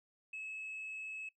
sine tone, 2587 Hz, E7, 33 cents flat, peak -40 dBFS, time 0.33-1.29 s, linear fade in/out 5 ms, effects noise-tail reverb RT60 0.1 s tail -20 dB re dry + tanh soft clip ceiling -39 dBFS

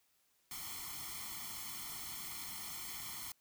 white noise with comb filter, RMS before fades -45 dBFS, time 0.51-3.32 s, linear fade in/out 2 ms, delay 0.93 ms, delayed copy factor +1, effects white hiss -75 dBFS RMS until 3.4 s

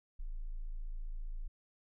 sine tone, 27.5 Hz, A0, in tune, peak -37 dBFS, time 0.19-1.48 s, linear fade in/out 10 ms, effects none

